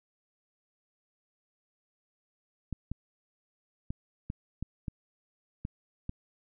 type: clicks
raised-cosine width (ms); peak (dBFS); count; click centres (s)
5; -22; 8; 2.727 / 2.916 / 3.905 / 4.301 / 4.626 / 4.882 / 5.651 / 6.094
effects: none